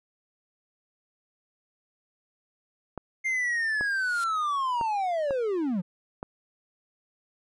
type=clicks; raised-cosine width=1 ms; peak=-20 dBFS; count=5; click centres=2.977 / 3.81 / 4.812 / 5.308 / 6.229 s
type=linear sweep; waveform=triangle; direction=down; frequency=2118 to 164.81 Hz; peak=-23 dBFS; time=3.24-5.82 s; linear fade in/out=20 ms
type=noise with exponential growth; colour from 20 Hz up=blue; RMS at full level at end=-34 dBFS; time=3.79-4.24 s; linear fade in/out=2 ms; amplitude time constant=97 ms
effects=resampled to 24000 Hz